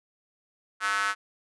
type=tone with high-pass filter; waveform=square; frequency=100.5 Hz; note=G2; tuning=44 cents sharp; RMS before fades=-27 dBFS; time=0.8-1.15 s; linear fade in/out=50 ms; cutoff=1400 Hz; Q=5.2; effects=resampled to 24000 Hz